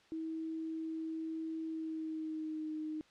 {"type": "tone with pitch glide", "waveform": "sine", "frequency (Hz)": [321.5, 309.8], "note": ["E4", "D#4"], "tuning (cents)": [-43, -7], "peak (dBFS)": -37, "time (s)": [0.12, 3.01], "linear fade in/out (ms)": 0, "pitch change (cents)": -64, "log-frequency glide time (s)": [1.66, 2.73], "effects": ["white hiss -65 dBFS RMS until 3.1 s", "low-pass 4000 Hz 12 dB/octave"]}